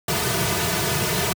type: noise with comb filter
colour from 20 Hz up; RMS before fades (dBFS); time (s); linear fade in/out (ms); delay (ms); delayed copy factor
pink; -22; 0.08-1.33; 5; 3.7; -1
effects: high-pass 100 Hz 12 dB/octave